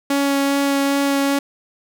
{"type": "tone with vibrato", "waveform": "sawtooth", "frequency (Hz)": 278.9, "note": "C#4", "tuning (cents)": 11, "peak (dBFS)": -12, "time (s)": [0.1, 1.39], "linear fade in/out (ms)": 5, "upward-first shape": "sine", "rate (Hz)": 2.5, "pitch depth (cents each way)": 9, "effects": []}